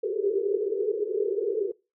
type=band-pass noise; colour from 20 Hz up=pink; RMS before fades=-27 dBFS; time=0.03-1.72 s; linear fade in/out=10 ms; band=380 to 460 Hz; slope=96 dB/octave; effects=noise-tail reverb RT60 0.3 s tail -24 dB re dry